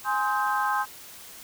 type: chord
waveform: sine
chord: Ab major seventh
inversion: none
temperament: equal with one note detuned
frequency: 830.6 / 1046.5 / 1269.2 / 1568 Hz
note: Ab5 / C6 / Eb6 / G6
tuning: 0 / 0 / +34 / 0 cents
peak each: -27 / -27 / -30 / -29 dBFS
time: 0.04-0.86 s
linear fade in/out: 50 ms
effects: tanh soft clip ceiling -12 dBFS + white hiss -45 dBFS RMS until 1.43 s